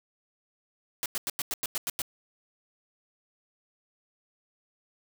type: noise bursts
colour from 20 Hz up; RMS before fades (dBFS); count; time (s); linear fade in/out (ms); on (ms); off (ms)
white; -31; 9; 1.03-2.018; 0; 28; 92
effects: none